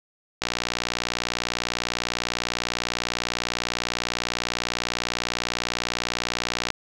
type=click train; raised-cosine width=0.2 ms; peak=-6 dBFS; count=378; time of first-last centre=0.42-6.703 s; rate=60 Hz; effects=none